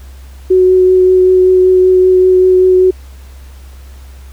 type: tone with vibrato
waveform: sine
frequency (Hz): 370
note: F#4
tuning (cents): 0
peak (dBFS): -4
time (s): 0.5-2.91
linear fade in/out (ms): 10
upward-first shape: triangle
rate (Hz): 5.2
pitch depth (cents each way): 12
effects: added 66 Hz sine -30 dBFS peak until 4.32 s + pink hiss -44 dBFS RMS until 4.32 s